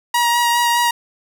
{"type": "tone with vibrato", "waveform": "sawtooth", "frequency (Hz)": 951, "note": "A#5", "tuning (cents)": 34, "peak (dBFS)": -10, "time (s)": [0.14, 0.91], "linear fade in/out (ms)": 5, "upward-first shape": "sine", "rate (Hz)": 4.9, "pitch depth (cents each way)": 15, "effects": []}